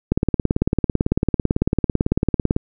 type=click train; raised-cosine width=3 ms; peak=-3 dBFS; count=45; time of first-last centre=0.12-2.564 s; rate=18 Hz; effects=none